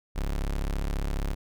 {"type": "tone", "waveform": "35% pulse", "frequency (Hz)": 34.65, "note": "C#1", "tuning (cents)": 0, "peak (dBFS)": -25, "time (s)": [0.15, 1.35], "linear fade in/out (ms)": 20, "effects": []}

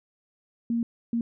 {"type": "tone bursts at uneven times", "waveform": "sine", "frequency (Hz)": 233.1, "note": "A#3", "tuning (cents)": 0, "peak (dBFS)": -23, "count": 2, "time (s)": [[0.7, 0.83], [1.13, 1.21]], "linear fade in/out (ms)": 2, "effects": []}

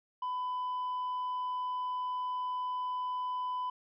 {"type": "tone with tanh clipping", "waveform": "sine", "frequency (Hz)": 1001, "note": "B5", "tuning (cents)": 23, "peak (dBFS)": -33, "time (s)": [0.22, 3.7], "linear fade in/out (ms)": 5, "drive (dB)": 2, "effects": []}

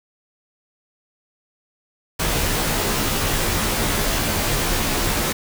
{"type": "noise with comb filter", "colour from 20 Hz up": "pink", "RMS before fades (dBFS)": -21, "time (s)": [2.19, 5.33], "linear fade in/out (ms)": 10, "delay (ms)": 16, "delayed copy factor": -0.8, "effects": []}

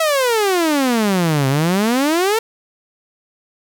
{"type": "exponential two-way sweep", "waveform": "sawtooth", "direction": "down then up", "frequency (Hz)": [659.3, 130.81, 463.1], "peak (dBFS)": -10, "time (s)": [0, 2.39], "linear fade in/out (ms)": 5, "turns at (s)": 1.48, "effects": []}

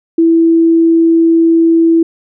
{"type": "tone", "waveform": "sine", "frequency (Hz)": 330.2, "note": "E4", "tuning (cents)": 3, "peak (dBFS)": -5, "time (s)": [0.18, 2.03], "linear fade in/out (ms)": 5, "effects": []}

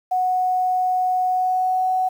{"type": "tone with pitch glide", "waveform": "sine", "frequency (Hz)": [737, 744.7], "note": ["F#5", "F#5"], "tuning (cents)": [-7, 11], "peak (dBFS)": -17, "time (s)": [0.11, 2.09], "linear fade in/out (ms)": 10, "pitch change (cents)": 18, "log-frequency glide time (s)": [1.26, 1.88], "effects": ["8-bit"]}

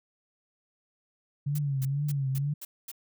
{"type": "tone with vibrato", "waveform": "sine", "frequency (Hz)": 140.1, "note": "C#3", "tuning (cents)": 19, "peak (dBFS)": -26, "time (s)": [1.46, 2.54], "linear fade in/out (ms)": 10, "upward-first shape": "triangle", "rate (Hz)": 2.1, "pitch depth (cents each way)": 110}
{"type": "noise bursts", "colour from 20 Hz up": "blue", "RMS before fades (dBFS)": -40, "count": 6, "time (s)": [1.55, 2.916], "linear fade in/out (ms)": 5, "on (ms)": 36, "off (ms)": 230}
{"effects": []}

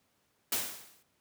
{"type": "noise with exponential decay", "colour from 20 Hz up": "white", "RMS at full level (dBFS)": -28, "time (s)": [0.52, 1.03], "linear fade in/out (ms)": 5, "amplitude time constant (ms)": 110, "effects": ["pink hiss -73 dBFS RMS until 1.2 s", "high-pass 100 Hz 12 dB/octave"]}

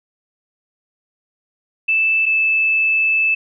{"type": "tone pair in turn", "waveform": "sine", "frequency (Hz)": [2637, 2625], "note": ["E7", "E7"], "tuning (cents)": [0, -8], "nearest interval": "unison", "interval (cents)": 8, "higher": "first", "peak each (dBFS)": -13, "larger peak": "neither", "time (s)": [[1.88, 2.26], [2.26, 3.35]], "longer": "second", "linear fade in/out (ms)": 10, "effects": []}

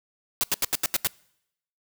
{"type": "noise bursts", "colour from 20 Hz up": "white", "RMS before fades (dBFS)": -23, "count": 7, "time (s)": [0.41, 1.071], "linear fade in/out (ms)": 0, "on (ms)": 25, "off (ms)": 81, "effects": ["noise-tail reverb RT60 0.8 s tail -25 dB re dry"]}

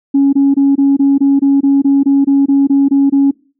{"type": "tone bursts", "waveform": "sine", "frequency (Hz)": 277.2, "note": "C#4", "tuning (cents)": 0, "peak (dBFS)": -5, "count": 15, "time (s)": [0.14, 3.312], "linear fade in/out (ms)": 10, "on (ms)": 190, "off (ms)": 23, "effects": ["noise-tail reverb RT60 0.4 s tail -23 dB re dry", "tanh soft clip ceiling -3 dBFS"]}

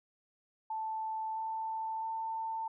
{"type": "tone with pitch steps", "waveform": "sine", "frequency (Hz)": [880, 887.1, 894.3], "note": ["A5", "A5", "A5"], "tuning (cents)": [0, 14, 28], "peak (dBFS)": -34, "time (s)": [0.7, 2.68], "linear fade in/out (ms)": 5, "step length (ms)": 660, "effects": []}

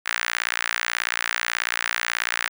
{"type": "tone with high-pass filter", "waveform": "sawtooth", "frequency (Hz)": 58.3, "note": "A#1", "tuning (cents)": 1, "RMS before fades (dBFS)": -26, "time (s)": [0.05, 2.49], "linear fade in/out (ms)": 20, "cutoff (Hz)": 1700, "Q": 2.3, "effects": []}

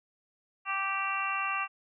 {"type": "harmonic tone", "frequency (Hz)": 390.3, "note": "G4", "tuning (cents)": -8, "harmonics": [2, 3, 4, 5, 6, 7], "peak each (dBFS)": [-39, -32, -39, -41, -39, -34], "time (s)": [0.65, 1.68], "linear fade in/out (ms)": 50, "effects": []}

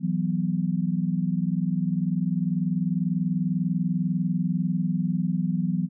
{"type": "chord", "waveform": "sine", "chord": "E suspended second", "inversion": "none", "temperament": "equal", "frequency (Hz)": [164.81, 185, 246.9], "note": ["E3", "F#3", "B3"], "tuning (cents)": [0, 0, 0], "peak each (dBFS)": [-26, -25, -31], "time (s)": [0, 5.89], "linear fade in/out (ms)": 50, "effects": []}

